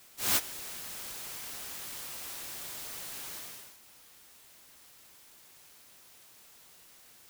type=noise with ADSR envelope; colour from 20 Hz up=white; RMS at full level=-24 dBFS; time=0.17-3.8 s; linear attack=190 ms; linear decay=42 ms; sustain=-18 dB; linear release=460 ms; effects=white hiss -57 dBFS RMS until 7.29 s